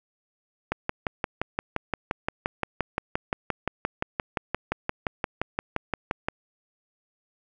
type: click train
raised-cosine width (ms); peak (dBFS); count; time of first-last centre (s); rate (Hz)
0.5; -10; 33; 0.72-6.285; 5.75
effects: none